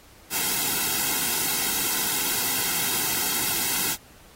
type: noise with comb filter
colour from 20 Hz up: white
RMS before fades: -25 dBFS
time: 0.3-3.97 s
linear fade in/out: 50 ms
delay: 1.7 ms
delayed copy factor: -0.8
effects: pink hiss -52 dBFS RMS until 4.35 s + AAC 48 kbps